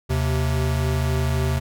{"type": "tone pair together", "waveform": "square", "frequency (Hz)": [76.9, 129.41], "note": ["D#2", "C3"], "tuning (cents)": [-20, -19], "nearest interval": "major sixth", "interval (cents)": 901, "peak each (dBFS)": -23, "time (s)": [0.09, 1.6], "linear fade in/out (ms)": 20, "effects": []}